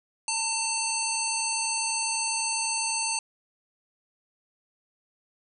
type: harmonic tone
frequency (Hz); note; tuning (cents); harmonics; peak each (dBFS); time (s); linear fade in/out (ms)
896; A5; +31; 1 / 3 / 5 / 7 / 9 / 10; -33 / -33 / -33 / -33 / -33 / -33; 0.28-3.19; 2
effects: none